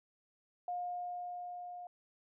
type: tone with level ramp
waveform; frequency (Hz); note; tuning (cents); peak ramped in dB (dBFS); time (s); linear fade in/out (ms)
sine; 712; F5; +33; -35 to -44; 0.68-1.87; 2
effects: none